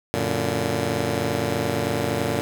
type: chord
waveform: 10% pulse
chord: Gb augmented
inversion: none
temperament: just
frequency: 92.5 / 115.62 / 144.53 Hz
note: Gb2 / Bb2 / D3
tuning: 0 / -14 / -27 cents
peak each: -20 / -18 / -19 dBFS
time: 0.14-2.41 s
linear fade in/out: 0 ms
effects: none